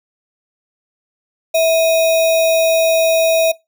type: tone with sample-and-hold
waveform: sine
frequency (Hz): 652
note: E5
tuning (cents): -19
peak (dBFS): -10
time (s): 1.54-3.52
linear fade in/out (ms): 10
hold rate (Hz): 3150
effects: noise-tail reverb RT60 0.2 s tail -21 dB re dry